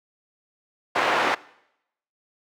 pink band-pass noise, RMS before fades -22 dBFS, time 0.95-1.35 s, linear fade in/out 10 ms, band 580 to 2000 Hz, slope 12 dB/octave, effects noise-tail reverb RT60 0.8 s tail -21 dB re dry

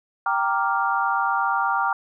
sine chord, G minor seventh, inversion none, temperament equal, 784 / 932.3 / 1174.7 / 1396.9 Hz, G5 / Bb5 / D6 / F6, 0 / 0 / 0 / 0 cents, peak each -25 dBFS, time 0.26-1.93 s, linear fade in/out 2 ms, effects none

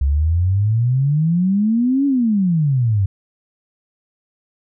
sine exponential two-way sweep, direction up then down, 66.4 to 285.3 to 93.7 Hz, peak -13 dBFS, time 0.01-3.06 s, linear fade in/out 5 ms, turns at 2.06 s, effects none

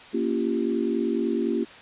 sine chord, G half-diminished seventh, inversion first, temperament equal with one note detuned, 233.1 / 277.2 / 342 / 392 Hz, Bb3 / Db4 / F4 / G4, 0 / 0 / -36 / 0 cents, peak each -27 / -29 / -27 / -29 dBFS, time 0.13-1.65 s, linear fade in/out 20 ms, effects white hiss -45 dBFS RMS until 1.81 s + resampled to 8000 Hz

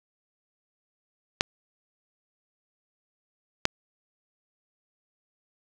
clicks, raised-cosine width 0.2 ms, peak -3 dBFS, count 2, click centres 1.409 / 3.654 s, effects none

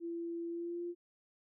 sine tone with pitch glide, 338.1 to 347.4 Hz, E4 to F4, +44 to -9 cents, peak -37 dBFS, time 0-0.95 s, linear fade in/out 50 ms, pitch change +47 cents, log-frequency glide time 0.48-0.84 s, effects none

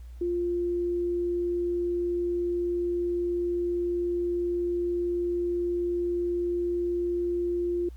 sine tone, 349.2 Hz, F4, in tune, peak -25 dBFS, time 0.21-7.89 s, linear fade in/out 5 ms, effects added 60 Hz sine -40 dBFS peak until 7.96 s + pink hiss -64 dBFS RMS until 7.96 s

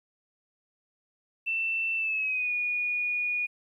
sine tone with pitch glide, 2674 to 2452 Hz, E7 to D#7, +24 to -26 cents, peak -26 dBFS, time 1.46-3.47 s, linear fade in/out 20 ms, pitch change -150 cents, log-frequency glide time 1.96-2.52 s, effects 11-bit

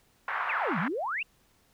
pink band-pass noise, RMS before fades -32 dBFS, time 0.28-0.88 s, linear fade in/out 2 ms, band 910 to 1800 Hz, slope 24 dB/octave
sine exponential two-way sweep, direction down then up, 2865 to 152 to 2865 Hz, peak -29 dBFS, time 0.49-1.23 s, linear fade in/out 5 ms, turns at 0.79 s
effects pink hiss -66 dBFS RMS until 1.73 s

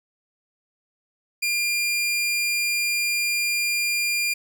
sawtooth tone, 2400 Hz, D7, 37 cents sharp, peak -18 dBFS, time 1.42-4.34 s, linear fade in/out 10 ms, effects none

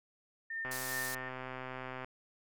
sine tone with tremolo, 1811 Hz, A6, 49 cents sharp, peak -35 dBFS, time 0.5-1.29 s, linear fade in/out 5 ms, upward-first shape triangle, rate 2.5 Hz, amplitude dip 70%
click train, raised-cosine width 0.5 ms, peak -27 dBFS, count 181, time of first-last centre 0.65-2.045 s, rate 129 Hz
white band-pass noise, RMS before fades -42 dBFS, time 0.71-1.15 s, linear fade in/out 5 ms, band 3800 to 15000 Hz, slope 24 dB/octave
effects none

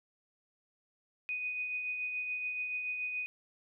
sine tone with tremolo, 2489 Hz, D#7, in tune, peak -32 dBFS, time 1.29-3.26 s, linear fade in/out 0 ms, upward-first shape triangle, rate 7 Hz, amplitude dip 40%, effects none

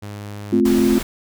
sawtooth tone, 102.9 Hz, G#2, 16 cents flat, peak -26 dBFS, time 0.02-0.61 s, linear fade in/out 10 ms
sine chord, F major, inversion first, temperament just, 218.3 / 261.9 / 349.2 Hz, A3 / C4 / F4, -13 / +2 / 0 cents, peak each -17 dBFS, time 0.52-0.99 s, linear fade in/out 10 ms
pink noise, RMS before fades -28 dBFS, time 0.65-1.03 s, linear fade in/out 5 ms
effects none

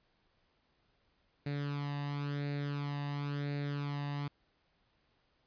sawtooth tone with flanger, 143.6 Hz, D3, 39 cents flat, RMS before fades -37 dBFS, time 1.46-4.28 s, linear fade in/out 5 ms, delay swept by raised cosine 0.47 to 1.08 ms, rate 0.96 Hz, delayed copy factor +0.65, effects pink hiss -74 dBFS RMS until 5.46 s + resampled to 11025 Hz

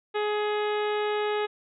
harmonic tone, 419.7 Hz, G#4, 18 cents sharp, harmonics 1 / 2 / 3 / 4 / 5 / 6 / 7 / 8 / 9, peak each -26 / -32 / -36 / -38 / -40 / -42 / -43 / -44 / -45 dBFS, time 0.14-1.47 s, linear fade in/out 20 ms, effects none

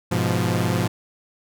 sawtooth chord, F diminished, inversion first, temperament equal with one note detuned, 103.83 / 123.97 / 174.61 Hz, Ab2 / Cb3 / F3, 0 / +7 / 0 cents, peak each -20 dBFS, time 0.11-0.88 s, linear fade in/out 10 ms, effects none

